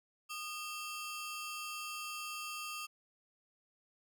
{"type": "ring-modulated tone", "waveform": "sawtooth", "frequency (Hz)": 1955, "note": "B6", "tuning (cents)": -18, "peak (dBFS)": -34, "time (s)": [0.29, 2.87], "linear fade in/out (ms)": 20, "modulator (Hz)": 726, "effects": []}